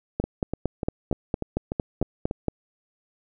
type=two click trains; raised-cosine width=2 ms; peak=-14 / -10 dBFS; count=8 / 11; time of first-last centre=0.24-2.311 / 0.2-2.483 s; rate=3.38 / 4.38 Hz; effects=none